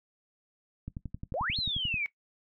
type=click train; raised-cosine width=5 ms; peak=-25 dBFS; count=13; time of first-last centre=0.88-1.942 s; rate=11.3 Hz
type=exponential two-way sweep; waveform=sine; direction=up then down; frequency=480 to 4304 to 2214 Hz; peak=-29 dBFS; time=1.34-2.06 s; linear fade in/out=0 ms; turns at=1.57 s
effects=noise-tail reverb RT60 0.1 s tail -17 dB re dry